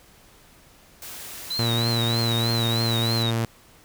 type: noise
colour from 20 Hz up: white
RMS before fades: -38 dBFS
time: 1.02-3.23 s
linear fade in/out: 2 ms
type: tone with vibrato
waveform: sine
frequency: 3951 Hz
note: B7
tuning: in tune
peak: -25 dBFS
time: 1.5-3.31 s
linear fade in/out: 10 ms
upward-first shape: triangle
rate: 3.2 Hz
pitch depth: 120 cents each way
type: tone with pitch glide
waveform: sawtooth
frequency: 116.3 to 114.77 Hz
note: A#2 to A#2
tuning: -4 to -27 cents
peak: -18 dBFS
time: 1.59-3.45 s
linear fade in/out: 0 ms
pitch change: -23 cents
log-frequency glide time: 2.01-3.01 s
effects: pink hiss -53 dBFS RMS until 3.84 s